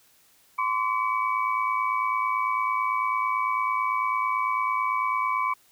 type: tone cluster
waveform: sine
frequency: 1031 / 1140 / 2274 Hz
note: C6 / C#6 / C#7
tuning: -26 / +48 / +44 cents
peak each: -25 / -28 / -31 dBFS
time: 0.58-5.54 s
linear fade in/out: 10 ms
effects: white hiss -60 dBFS RMS until 5.71 s